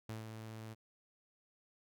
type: tone with ADSR envelope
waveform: sawtooth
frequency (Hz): 110.6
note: A2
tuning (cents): +9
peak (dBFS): -37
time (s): 0.09-0.75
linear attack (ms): 5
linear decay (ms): 150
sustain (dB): -5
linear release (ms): 25
effects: none